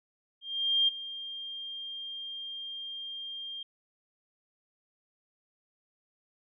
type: tone with ADSR envelope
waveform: sine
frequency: 3200 Hz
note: G7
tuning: 35 cents sharp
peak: -21 dBFS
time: 0.41-3.63 s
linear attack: 470 ms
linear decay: 14 ms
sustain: -16 dB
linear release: 4 ms
effects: none